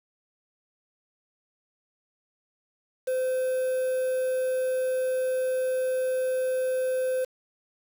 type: tone with quantisation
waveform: triangle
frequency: 515 Hz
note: C5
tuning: 28 cents flat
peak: -22 dBFS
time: 3.07-7.25 s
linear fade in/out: 10 ms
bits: 7
effects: none